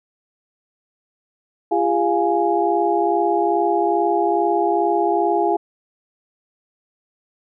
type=tone cluster; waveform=sine; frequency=342.6 / 405 / 697 / 833 Hz; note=F4 / G#4 / F5 / G#5; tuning=-33 / -43 / -4 / +5 cents; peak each=-21 dBFS; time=1.71-5.57 s; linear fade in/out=10 ms; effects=none